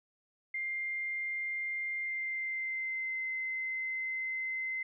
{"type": "tone with pitch glide", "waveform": "sine", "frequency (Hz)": [2100, 2062], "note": ["C7", "C7"], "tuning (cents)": [6, -26], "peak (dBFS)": -33, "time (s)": [0.54, 4.83], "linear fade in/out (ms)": 5, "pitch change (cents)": -32, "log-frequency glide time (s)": [2.02, 3.31], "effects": []}